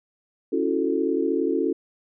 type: chord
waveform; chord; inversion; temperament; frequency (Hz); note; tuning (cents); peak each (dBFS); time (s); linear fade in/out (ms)
sine; F# minor seventh; second; equal with one note detuned; 277.2 / 329.6 / 366.2 / 440; C#4 / E4 / F#4 / A4; 0 / 0 / -18 / 0; -26; 0.52-1.73; 10
effects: none